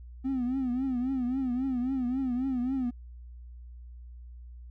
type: tone with vibrato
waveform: triangle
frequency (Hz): 256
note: C4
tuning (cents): -38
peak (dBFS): -24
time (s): 0.24-2.91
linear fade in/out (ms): 20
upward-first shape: triangle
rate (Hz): 3.7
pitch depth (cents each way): 120
effects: tanh soft clip ceiling -22 dBFS + added 60 Hz sine -43 dBFS peak until 4.7 s